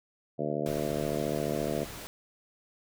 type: harmonic tone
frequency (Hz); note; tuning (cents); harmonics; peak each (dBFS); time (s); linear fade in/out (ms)
74.4; D2; +23; 2 / 3 / 4 / 5 / 6 / 7 / 8 / 9; -37 / -37 / -37 / -37 / -37 / -37 / -37 / -37; 0.38-1.85; 20
type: noise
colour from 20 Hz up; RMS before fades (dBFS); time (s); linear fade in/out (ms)
pink; -42; 0.66-2.07; 0
effects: none